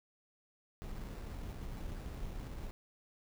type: noise with sample-and-hold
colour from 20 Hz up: brown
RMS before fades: -43 dBFS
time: 0.82-2.71 s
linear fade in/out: 0 ms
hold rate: 3150 Hz
effects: none